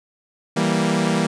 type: chord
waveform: sawtooth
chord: E diminished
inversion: none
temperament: equal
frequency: 164.81 / 196 / 233.1 Hz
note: E3 / G3 / Bb3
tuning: 0 / 0 / 0 cents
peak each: -18 dBFS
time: 0.56-1.27 s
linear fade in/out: 10 ms
effects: resampled to 22050 Hz